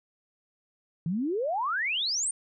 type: exponential sweep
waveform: sine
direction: up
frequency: 155.4 to 9210 Hz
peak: -26 dBFS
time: 1.06-2.31 s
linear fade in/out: 2 ms
effects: none

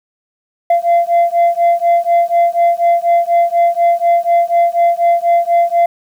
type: beating tone pair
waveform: sine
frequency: 685 / 689.1 Hz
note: F5 / F5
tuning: -34 / -23 cents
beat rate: 4.1 Hz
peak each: -10 dBFS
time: 0.7-5.86 s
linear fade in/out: 5 ms
effects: tanh soft clip ceiling -6 dBFS + 7-bit

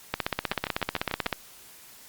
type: two click trains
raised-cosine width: 0.3 ms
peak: -13 / -9 dBFS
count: 6 / 20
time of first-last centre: 0.52-1.261 / 0.14-1.328 s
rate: 6.75 / 16 Hz
effects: white hiss -50 dBFS RMS until 2.08 s + Opus 48 kbps

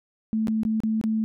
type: tone with dropouts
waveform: sine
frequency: 219.7 Hz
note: A3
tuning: 2 cents flat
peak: -21 dBFS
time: 0.33-1.24 s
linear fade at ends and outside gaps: 0 ms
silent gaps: 0.472-0.482 / 0.633-0.651 / 0.803-0.835 / 1.013-1.039 s
effects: none

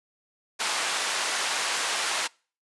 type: band-pass noise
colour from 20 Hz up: pink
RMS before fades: -28 dBFS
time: 0.59-2.28 s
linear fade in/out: 20 ms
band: 890 to 9400 Hz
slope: 12 dB/octave
effects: noise-tail reverb RT60 0.4 s tail -26 dB re dry + resampled to 24000 Hz

